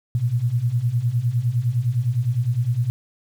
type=beating tone pair; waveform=sine; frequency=114.3 / 124.1 Hz; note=A#2 / B2; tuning=-34 / +9 cents; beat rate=9.8 Hz; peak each=-23 / -20 dBFS; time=0.15-2.9 s; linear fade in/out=0 ms; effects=8-bit